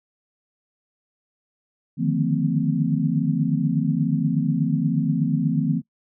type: tone cluster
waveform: sine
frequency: 149 / 157.3 / 173.9 / 224.4 / 257.3 Hz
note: D3 / D#3 / F3 / A3 / C4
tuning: +25 / +19 / -7 / +34 / -29 cents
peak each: -25 dBFS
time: 1.97-5.82 s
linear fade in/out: 50 ms
effects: noise-tail reverb RT60 0.1 s tail -23 dB re dry